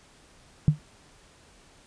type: tone with exponential decay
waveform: sine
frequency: 150 Hz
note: D3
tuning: 37 cents sharp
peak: -11 dBFS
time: 0.68-0.79 s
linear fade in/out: 0 ms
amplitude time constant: 23 ms
effects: pink hiss -56 dBFS RMS until 1.86 s + resampled to 22050 Hz